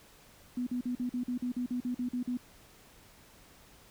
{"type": "tone bursts", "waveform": "sine", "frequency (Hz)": 246.9, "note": "B3", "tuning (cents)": 0, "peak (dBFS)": -30, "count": 13, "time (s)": [0.57, 2.372], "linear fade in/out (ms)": 5, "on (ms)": 98, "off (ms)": 44, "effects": ["pink hiss -58 dBFS RMS until 3.9 s"]}